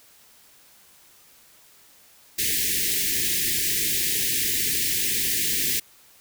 white band-stop noise, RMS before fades -24 dBFS, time 2.38-5.8 s, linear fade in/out 10 ms, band 450 to 1700 Hz, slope 96 dB/octave, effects white hiss -54 dBFS RMS until 6.2 s

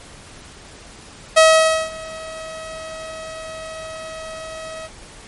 sawtooth tone with ADSR envelope, 640 Hz, D#5, 49 cents sharp, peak -3 dBFS, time 1.36-4.89 s, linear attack 16 ms, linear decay 520 ms, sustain -23 dB, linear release 40 ms, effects pink hiss -41 dBFS RMS until 5.27 s + MP3 48 kbps

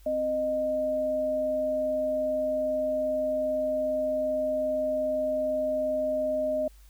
sine tone pair together, 261.6 / 615.9 Hz, C4 / D#5, 0 / -18 cents, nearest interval octave + minor third, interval 1482 cents, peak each -35 / -25 dBFS, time 0.06-6.68 s, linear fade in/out 5 ms, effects added 50 Hz sine -50 dBFS peak until 6.89 s + white hiss -62 dBFS RMS until 6.89 s

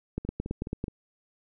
two click trains, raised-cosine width 3 ms, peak -23 / -17 dBFS, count 4 / 7, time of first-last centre 0.25-0.882 / 0.18-0.841 s, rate 4.75 / 9.08 Hz, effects none

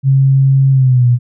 sine tone with pitch glide, 135.3 to 121.94 Hz, C#3 to B2, -42 to -22 cents, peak -6 dBFS, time 0.03-1.19 s, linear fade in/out 50 ms, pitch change -180 cents, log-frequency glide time 0.71-1.07 s, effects none

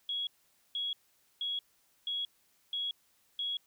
sine tone bursts, 3330 Hz, G#7, 4 cents sharp, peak -32 dBFS, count 6, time 0.09-3.57 s, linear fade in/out 2 ms, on 180 ms, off 480 ms, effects white hiss -70 dBFS RMS until 3.66 s

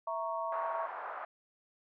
sine chord, A# diminished, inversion second, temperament equal, 659.3 / 932.3 / 1108.7 Hz, E5 / A#5 / C#6, 0 / 0 / 0 cents, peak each -37 / -38 / -38 dBFS, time 0.07-0.86 s, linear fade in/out 5 ms
pink band-pass noise, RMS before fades -42 dBFS, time 0.52-1.25 s, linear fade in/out 2 ms, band 710 to 1400 Hz, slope 24 dB/octave
effects none

